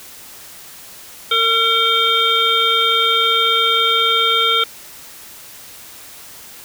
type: harmonic tone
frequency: 454.7 Hz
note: A#4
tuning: 43 cents flat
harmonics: 1 / 3 / 5 / 7 / 8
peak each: -23 / -17 / -22 / -17 / -19 dBFS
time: 1.31-4.64 s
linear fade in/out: 5 ms
effects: white hiss -38 dBFS RMS until 6.64 s